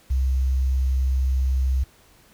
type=tone with quantisation; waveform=sine; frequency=65.41 Hz; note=C2; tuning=in tune; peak=-18 dBFS; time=0.1-1.84 s; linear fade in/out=10 ms; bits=8; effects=pink hiss -55 dBFS RMS until 2.33 s